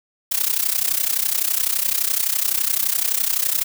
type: noise with amplitude modulation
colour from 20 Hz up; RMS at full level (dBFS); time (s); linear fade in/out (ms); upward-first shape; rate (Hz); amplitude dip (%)
blue; -17; 0.31-3.64; 10; sine; 31.8; 85
effects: none